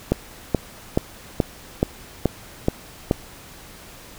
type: click train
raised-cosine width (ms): 2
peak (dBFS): -3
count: 8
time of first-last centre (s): 0.12-3.111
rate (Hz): 2.34
effects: pink hiss -43 dBFS RMS until 4.18 s